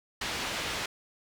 white low-pass noise, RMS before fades -34 dBFS, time 0.21-0.86 s, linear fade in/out 5 ms, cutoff 3900 Hz, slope 12 dB/octave, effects none

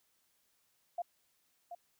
sine tone with echo, 698.5 Hz, F5, in tune, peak -33 dBFS, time 0.98-1.02 s, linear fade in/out 5 ms, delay 730 ms, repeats 1, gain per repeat -9 dB, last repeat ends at 1.75 s, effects white hiss -75 dBFS RMS until 1.99 s

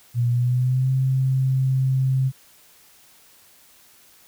sine tone with pitch glide, 120.2 to 131.84 Hz, B2 to C3, -46 to +14 cents, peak -17 dBFS, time 0.14-2.32 s, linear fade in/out 50 ms, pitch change +160 cents, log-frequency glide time 0.29-0.92 s, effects white hiss -53 dBFS RMS until 4.27 s

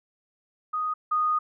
sine tone pair in turn, 1244.5 / 1237.6 Hz, D#6 / D#6, 0 / -10 cents, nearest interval unison, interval 10 cents, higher first, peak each -25 / -21 dBFS, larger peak second, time 0.73-0.94 / 1.11-1.39 s, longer second, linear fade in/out 10 ms, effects none

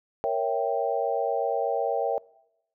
sine chord, A# diminished seventh, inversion none, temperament equal, 466.2 / 554.4 / 659.3 / 784 Hz, A#4 / C#5 / E5 / G5, 0 / 0 / 0 / 0 cents, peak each -29 dBFS, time 0.24-2.18 s, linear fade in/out 0 ms, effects noise-tail reverb RT60 0.9 s tail -23 dB re dry

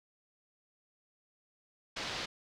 white low-pass noise, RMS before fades -39 dBFS, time 1.96-2.26 s, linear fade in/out 10 ms, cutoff 4800 Hz, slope 24 dB/octave, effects none

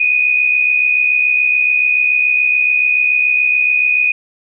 sine tone pair together, 2472 / 2539 Hz, D#7 / D#7, -12 / +34 cents, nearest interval unison, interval 46 cents, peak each -11 / -18 dBFS, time 0-4.12 s, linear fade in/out 5 ms, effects none

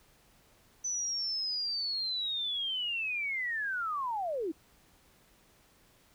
sine linear sweep, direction down, 6040 to 293.7 Hz, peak -31 dBFS, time 0.84-4.52 s, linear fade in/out 10 ms, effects pink hiss -64 dBFS RMS until 6.14 s

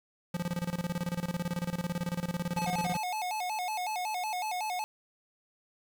square tone with tremolo, 174.61 Hz, F3, in tune, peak -30 dBFS, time 0.34-2.97 s, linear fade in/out 5 ms, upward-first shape square, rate 18 Hz, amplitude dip 80%
square tone with vibrato, 791 Hz, G5, 15 cents sharp, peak -32 dBFS, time 2.57-4.84 s, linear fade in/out 0 ms, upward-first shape square, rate 5.4 Hz, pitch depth 150 cents each way
effects 9-bit

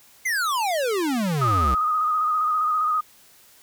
square exponential sweep, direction down, 2135 to 60.1 Hz, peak -22 dBFS, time 0.25-1.75 s, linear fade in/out 10 ms
sine tone with vibrato, 1244.5 Hz, D#6, in tune, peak -19 dBFS, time 1.41-3.01 s, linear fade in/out 10 ms, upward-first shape square, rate 15 Hz, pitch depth 30 cents each way
effects white hiss -53 dBFS RMS until 3.62 s

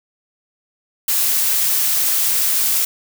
blue noise, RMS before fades -17 dBFS, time 1.08-2.85 s, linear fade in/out 5 ms, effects none

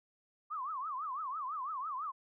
sine tone with vibrato, 1145 Hz, D6, 44 cents flat, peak -36 dBFS, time 0.5-2.12 s, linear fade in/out 20 ms, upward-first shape triangle, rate 6 Hz, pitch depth 260 cents each way, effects none

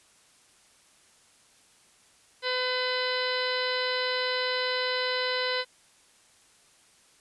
harmonic tone, 505 Hz, B4, 39 cents sharp, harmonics 1 / 2 / 3 / 4 / 5 / 6 / 7 / 8 / 9 / 10, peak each -31 / -35 / -34 / -34 / -43 / -36 / -43 / -33 / -45 / -41 dBFS, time 2.42-5.65 s, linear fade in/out 50 ms, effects white hiss -60 dBFS RMS until 7.2 s + resampled to 24000 Hz

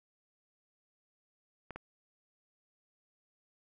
clicks, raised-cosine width 0.5 ms, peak -28 dBFS, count 2, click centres 1.707 / 1.76 s, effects none

